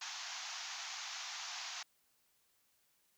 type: band-pass noise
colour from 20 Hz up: white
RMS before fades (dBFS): -45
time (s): 0.01-1.83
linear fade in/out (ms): 5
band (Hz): 690 to 6800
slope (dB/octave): 96
effects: white hiss -75 dBFS RMS until 3.17 s